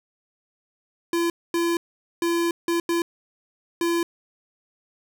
square tone bursts at uneven times, 339.7 Hz, F4, 48 cents flat, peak -21 dBFS, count 6, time 1.13-1.3 / 1.54-1.77 / 2.22-2.51 / 2.68-2.8 / 2.89-3.02 / 3.81-4.03 s, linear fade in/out 2 ms, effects none

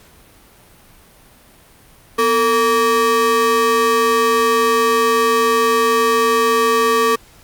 square ring-modulated tone, 349.2 Hz, F4, in tune, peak -10 dBFS, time 2.18-7.16 s, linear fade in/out 10 ms, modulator 801 Hz, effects pink hiss -47 dBFS RMS until 7.43 s + Opus 48 kbps

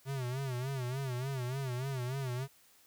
square tone with vibrato, 130 Hz, C3, 11 cents flat, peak -35 dBFS, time 0.05-2.48 s, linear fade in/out 50 ms, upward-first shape sine, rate 3.4 Hz, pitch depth 110 cents each way, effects white hiss -64 dBFS RMS until 2.86 s

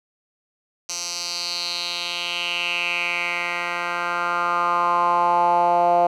10% pulse tone with band-pass filter sweep, 174.1 Hz, F3, 5 cents flat, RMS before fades -22 dBFS, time 0.89-6.07 s, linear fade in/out 5 ms, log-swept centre 5800 to 680 Hz, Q 4.1, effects none

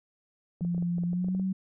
clicks, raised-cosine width 2 ms, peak -30 dBFS, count 12, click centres 0.609 / 0.649 / 0.747 / 0.78 / 0.825 / 0.983 / 1.036 / 1.132 / 1.245 / 1.285 / 1.349 / 1.397 s
sine tone with pitch glide, 173.5 to 189.2 Hz, F3 to F#3, -11 to +39 cents, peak -26 dBFS, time 0.61-1.53 s, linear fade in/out 10 ms, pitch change +150 cents, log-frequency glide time 1.06-1.4 s
effects none

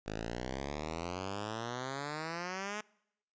5% pulse exponential sweep, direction up, 51.4 to 214.8 Hz, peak -26 dBFS, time 0.06-2.81 s, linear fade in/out 5 ms, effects noise-tail reverb RT60 0.8 s tail -25 dB re dry + resampled to 16000 Hz

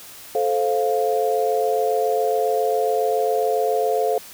sine chord, F major, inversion first, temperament just, 436.5 / 523.8 / 698.5 Hz, A4 / C5 / F5, -14 / +2 / 0 cents, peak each -21 / -23 / -22 dBFS, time 0.35-4.18 s, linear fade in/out 2 ms, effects white hiss -41 dBFS RMS until 4.33 s

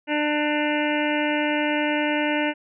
harmonic tone with a mistuned harmonic, 298.3 Hz, D4, 27 cents sharp, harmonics 1 / 2 / 3 / 5 / 6 / 7 / 8 / 9 / 10, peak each -24 / -27 / -29 / -31 / -32 / -32 / -33 / -34 / -34 dBFS, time 0.07-2.54 s, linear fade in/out 50 ms, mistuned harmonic 10, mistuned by -64 cents, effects none

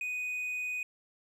triangle tone, 2489 Hz, D#7, in tune, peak -31 dBFS, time 0.01-0.83 s, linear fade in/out 2 ms, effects none

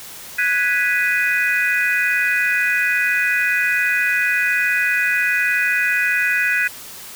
sine chord, G# minor seventh, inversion third, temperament equal, 1480 / 1661.2 / 1975.5 / 2489 Hz, F#6 / G#6 / B6 / D#7, 0 / 0 / 0 / 0 cents, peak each -21 dBFS, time 0.38-6.68 s, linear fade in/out 10 ms, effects white hiss -36 dBFS RMS until 7.15 s

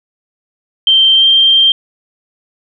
sine tone with pitch glide, 3136 to 3165 Hz, G7 to G7, 0 to +16 cents, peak -5 dBFS, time 0.87-1.72 s, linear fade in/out 2 ms, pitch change +16 cents, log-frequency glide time 1.15-1.25 s, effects none

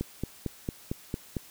click train, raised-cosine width 3 ms, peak -17 dBFS, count 7, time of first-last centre 0.01-1.367 s, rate 4.42 Hz, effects white hiss -52 dBFS RMS until 1.5 s

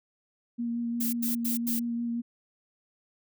sine tone with vibrato, 235.4 Hz, A#3, 17 cents sharp, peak -28 dBFS, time 0.58-2.22 s, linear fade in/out 20 ms, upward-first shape sine, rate 5.7 Hz, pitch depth 14 cents each way
violet noise bursts, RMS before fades -31 dBFS, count 4, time 1-1.796 s, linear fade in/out 10 ms, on 130 ms, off 92 ms
effects none

